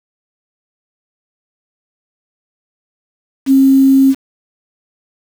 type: tone with quantisation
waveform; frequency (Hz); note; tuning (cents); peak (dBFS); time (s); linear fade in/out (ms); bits
sine; 269.2; C4; +49; -5; 3.46-4.15; 50; 5
effects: none

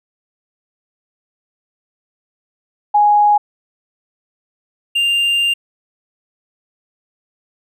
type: tone pair in turn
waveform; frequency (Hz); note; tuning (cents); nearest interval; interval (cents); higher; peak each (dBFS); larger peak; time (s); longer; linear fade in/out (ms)
sine / triangle; 830.6 / 2794; G#5 / F7; 0 / 0; octave + major sixth; 2100; second; -8 / -11; first; 2.94-3.38 / 4.95-5.54; second; 10
effects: none

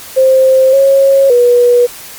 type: tone with pitch steps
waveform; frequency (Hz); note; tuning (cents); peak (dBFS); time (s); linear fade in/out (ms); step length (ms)
sine; 525 / 546 / 485.6; C5 / C#5 / B4; +6 / -26 / -29; -4; 0.16-1.87; 20; 570
effects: white hiss -30 dBFS RMS until 2.18 s + Opus 48 kbps

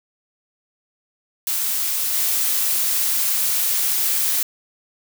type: noise with level steps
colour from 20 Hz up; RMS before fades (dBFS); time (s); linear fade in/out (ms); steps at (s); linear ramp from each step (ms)
blue; -22 / -20; 1.47-4.43; 2; 2.14; 5
effects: none

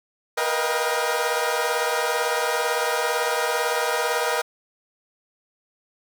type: tone cluster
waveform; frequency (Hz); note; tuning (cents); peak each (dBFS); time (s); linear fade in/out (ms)
20% pulse; 469.4 / 487.3 / 624 / 700 / 791; A#4 / B4 / D#5 / F5 / G5; +12 / -23 / +5 / +4 / +15; -23 / -22 / -22 / -28 / -24; 0.37-4.42; 10
effects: none

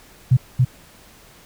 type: tone with echo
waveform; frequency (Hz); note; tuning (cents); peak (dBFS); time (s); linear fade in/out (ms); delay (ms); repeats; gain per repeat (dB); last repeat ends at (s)
sine; 127; B2; +49; -9; 0.31-0.37; 10; 280; 1; -2; 0.65
effects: pink hiss -48 dBFS RMS until 1.45 s

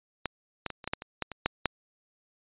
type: clicks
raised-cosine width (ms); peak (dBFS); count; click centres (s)
0.3; -13 / -15 / -20 / -27 / -16 / -12 / -23 / -14 / -22 / -8 / -8; 11; 0.257 / 0.663 / 0.703 / 0.842 / 0.876 / 0.935 / 1.021 / 1.223 / 1.317 / 1.46 / 1.657
effects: resampled to 8000 Hz

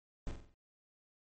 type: noise with echo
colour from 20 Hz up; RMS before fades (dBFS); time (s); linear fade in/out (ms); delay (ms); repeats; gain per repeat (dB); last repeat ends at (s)
brown; -37; 0.27-0.31; 0; 46; 5; -6; 0.54
effects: MP3 32 kbps

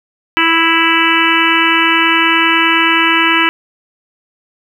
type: harmonic tone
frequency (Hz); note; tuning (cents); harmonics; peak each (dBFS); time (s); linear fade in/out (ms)
329.6; E4; 0; 1 / 3 / 4 / 5 / 6 / 7 / 8 / 9; -17 / -17 / -17 / -17 / -17 / -17 / -17 / -17; 0.37-3.49; 0
effects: 7-bit

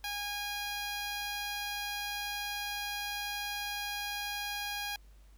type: tone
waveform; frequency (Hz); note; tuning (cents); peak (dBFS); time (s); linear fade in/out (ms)
10% pulse; 819; G#5; -24; -27; 0.04-4.96; 2
effects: added 50 Hz sine -54 dBFS peak until 5.37 s + pink hiss -68 dBFS RMS until 5.37 s

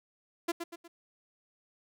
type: tone with echo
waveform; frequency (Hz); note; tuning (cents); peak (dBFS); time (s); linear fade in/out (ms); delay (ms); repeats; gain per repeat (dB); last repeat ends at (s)
sawtooth; 340; F4; -46; -24; 0.48-0.52; 10; 120; 3; -7; 0.88
effects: none

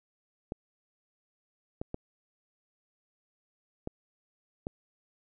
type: clicks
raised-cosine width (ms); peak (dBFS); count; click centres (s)
2; -21; 5; 0.521 / 1.815 / 1.944 / 3.874 / 4.669
effects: none

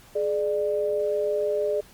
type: tone pair together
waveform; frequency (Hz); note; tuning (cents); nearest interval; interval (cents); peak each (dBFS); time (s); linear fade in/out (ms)
sine; 421.2 / 595; G#4 / D5; +24 / +22; tritone; 598; -25; 0.15-1.81; 10
effects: pink hiss -52 dBFS RMS until 1.93 s + Opus 48 kbps

